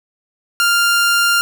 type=tone; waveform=sawtooth; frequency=1396.9 Hz; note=F6; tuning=in tune; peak=-8 dBFS; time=0.6-1.41 s; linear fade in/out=0 ms; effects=none